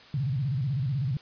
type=tone with vibrato; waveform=sine; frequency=133.6 Hz; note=C3; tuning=36 cents sharp; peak=-25 dBFS; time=0.14-1.17 s; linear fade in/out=2 ms; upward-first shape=square; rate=16 Hz; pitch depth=170 cents each way; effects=white hiss -51 dBFS RMS until 1.21 s + resampled to 11025 Hz